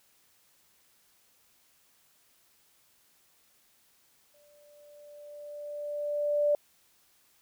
sine tone with exponential growth, 587.3 Hz, D5, in tune, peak -21 dBFS, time 4.34-6.55 s, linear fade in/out 2 ms, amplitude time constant 480 ms, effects white hiss -66 dBFS RMS until 7.41 s

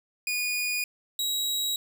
sawtooth tone pair in turn, 2455 / 3851 Hz, D#7 / B7, -24 / -44 cents, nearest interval minor sixth, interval 780 cents, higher second, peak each -23 dBFS, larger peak neither, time 0.27-0.84 / 1.19-1.76 s, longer neither, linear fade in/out 2 ms, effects none

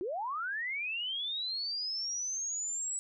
sine linear sweep, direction up, 330 to 7902 Hz, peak -33 dBFS, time 0.01-2.99 s, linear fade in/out 0 ms, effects none

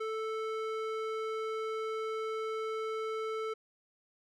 square tone with band-pass filter, 440 Hz, A4, in tune, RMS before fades -36 dBFS, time 0-3.54 s, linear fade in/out 10 ms, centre 960 Hz, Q 0.95, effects none

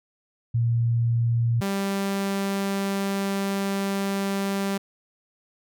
sine / sawtooth tone pair in turn, 117.1 / 196.94 Hz, A#2 / G3, +8 / +8 cents, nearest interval major sixth, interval 900 cents, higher second, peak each -19 / -20 dBFS, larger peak first, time 0.54-1.61 / 1.61-4.78 s, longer second, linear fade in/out 10 ms, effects none

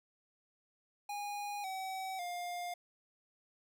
square tone with pitch steps, 820 / 760.7 / 705.7 Hz, G#5 / F#5 / F5, -22 / +48 / +18 cents, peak -39 dBFS, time 1.09-2.74 s, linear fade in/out 5 ms, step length 550 ms, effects none

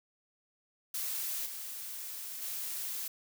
blue noise with level steps, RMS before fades -36 / -42 / -38 dBFS, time 0.94-3.08 s, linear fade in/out 5 ms, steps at 1.46 / 2.42 s, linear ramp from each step 5 ms, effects none

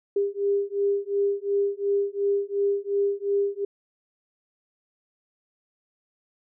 sine beating tone pair, 400 / 402.8 Hz, G4 / G4, +35 / +47 cents, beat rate 2.8 Hz, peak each -25 dBFS, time 0.16-3.65 s, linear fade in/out 5 ms, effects none

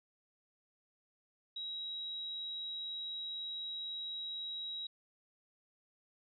sine tone, 3846 Hz, B7, 47 cents flat, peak -39 dBFS, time 1.56-4.87 s, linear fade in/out 5 ms, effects none

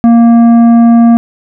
triangle tone with tanh clipping, 233.1 Hz, A#3, in tune, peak -3 dBFS, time 0.04-1.17 s, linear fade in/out 0 ms, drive 13 dB, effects none

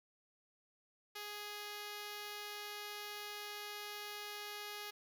5% pulse tone, 415.3 Hz, G#4, in tune, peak -33 dBFS, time 1.15-4.91 s, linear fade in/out 10 ms, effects none

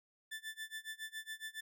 30% pulse tone with tremolo, 1760 Hz, A6, in tune, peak -38 dBFS, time 0.31-1.61 s, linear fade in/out 10 ms, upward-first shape sine, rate 7.2 Hz, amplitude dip 95%, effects none

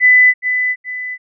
sine tone with echo, 2000 Hz, B6, 21 cents sharp, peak -5 dBFS, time 0-0.34 s, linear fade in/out 50 ms, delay 420 ms, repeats 2, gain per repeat -8 dB, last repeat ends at 1.18 s, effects none

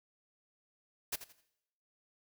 white noise with echo, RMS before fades -35 dBFS, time 1.12-1.16 s, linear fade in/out 10 ms, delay 84 ms, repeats 3, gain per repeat -12 dB, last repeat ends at 1.412 s, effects noise-tail reverb RT60 0.8 s tail -19 dB re dry

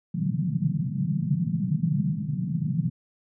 white band-pass noise, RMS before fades -26 dBFS, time 0.14-2.9 s, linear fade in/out 10 ms, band 130 to 190 Hz, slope 48 dB/octave, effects none

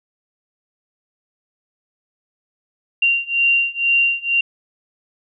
sine beating tone pair, 2767 / 2769.1 Hz, F7 / F7, -17 / -15 cents, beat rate 2.1 Hz, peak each -18 / -17 dBFS, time 3.02-4.41 s, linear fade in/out 5 ms, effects none

